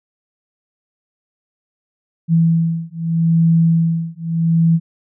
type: beating tone pair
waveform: sine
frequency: 164.81 / 165.61 Hz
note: E3 / E3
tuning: 0 / +8 cents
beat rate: 0.8 Hz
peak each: -15 dBFS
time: 2.28-4.8 s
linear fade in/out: 50 ms
effects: none